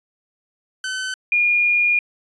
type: tone pair in turn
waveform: sawtooth / sine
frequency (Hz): 1522 / 2427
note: F#6 / D#7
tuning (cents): +48 / -44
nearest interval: minor sixth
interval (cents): 808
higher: second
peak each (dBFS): -20 / -14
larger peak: second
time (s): 0.84-1.14 / 1.32-1.99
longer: second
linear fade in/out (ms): 2
effects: resampled to 22050 Hz

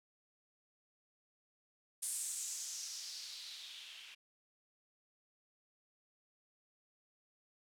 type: noise with low-pass filter sweep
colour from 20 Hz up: violet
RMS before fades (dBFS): -45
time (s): 2.02-4.15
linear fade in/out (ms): 10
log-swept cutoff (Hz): 9400 to 2700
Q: 3.1
effects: none

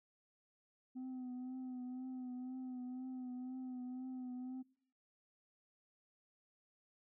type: tone with vibrato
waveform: sine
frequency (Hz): 254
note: B3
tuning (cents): +49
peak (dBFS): -40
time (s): 0.95-4.63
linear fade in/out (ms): 20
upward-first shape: triangle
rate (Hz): 2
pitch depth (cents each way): 39
effects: noise-tail reverb RT60 0.6 s tail -22 dB re dry + tanh soft clip ceiling -42 dBFS

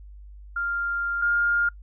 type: tone pair in turn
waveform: sine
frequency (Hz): 1396.9 / 1410.7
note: F6 / F6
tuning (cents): 0 / +17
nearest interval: unison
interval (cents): 17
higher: second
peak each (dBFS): -24 / -19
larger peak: second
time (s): 0.56-1.22 / 1.22-1.69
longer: first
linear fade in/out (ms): 5
effects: noise-tail reverb RT60 0.1 s tail -25 dB re dry + added 50 Hz sine -41 dBFS peak until 1.82 s

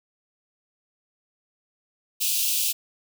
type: high-pass noise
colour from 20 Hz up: white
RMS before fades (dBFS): -24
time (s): 2.2-2.73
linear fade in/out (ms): 20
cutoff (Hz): 2500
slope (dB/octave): 96
effects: none

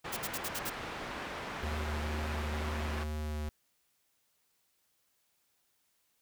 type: low-pass noise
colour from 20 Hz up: white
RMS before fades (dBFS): -41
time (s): 0.04-3.04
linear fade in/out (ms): 10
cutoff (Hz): 1800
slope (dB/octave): 12
type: noise bursts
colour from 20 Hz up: white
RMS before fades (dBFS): -37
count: 6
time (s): 0.12-0.699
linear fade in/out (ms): 10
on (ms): 49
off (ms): 57
type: tone with vibrato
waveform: square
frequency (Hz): 75.8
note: D#2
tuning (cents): -45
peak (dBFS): -35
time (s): 1.63-3.49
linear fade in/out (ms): 0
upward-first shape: sine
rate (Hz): 2.1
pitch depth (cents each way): 10
effects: white hiss -75 dBFS RMS until 6.21 s

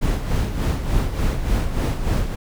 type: noise with tremolo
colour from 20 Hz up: brown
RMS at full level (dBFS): -18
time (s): 0.01-2.36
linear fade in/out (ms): 20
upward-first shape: sine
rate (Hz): 3.4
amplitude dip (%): 60
effects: none

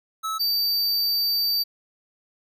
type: tone pair in turn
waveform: square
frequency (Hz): 1300 / 4633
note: E6 / D8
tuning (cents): -24 / -24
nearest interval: octave + minor seventh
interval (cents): 2200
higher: second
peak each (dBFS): -26 / -21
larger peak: second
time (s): 0.23-0.39 / 0.39-1.64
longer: second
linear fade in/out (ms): 20
effects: none

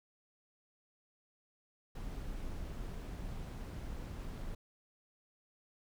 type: noise with amplitude modulation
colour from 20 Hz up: brown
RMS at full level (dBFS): -41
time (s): 1.95-4.55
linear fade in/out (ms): 5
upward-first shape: sine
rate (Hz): 230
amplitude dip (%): 30
effects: none

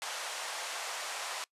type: band-pass noise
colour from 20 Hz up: pink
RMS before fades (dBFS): -39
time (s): 0.02-1.44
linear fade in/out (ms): 0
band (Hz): 640 to 9600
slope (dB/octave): 24
effects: noise-tail reverb RT60 0.1 s tail -23 dB re dry + resampled to 32000 Hz

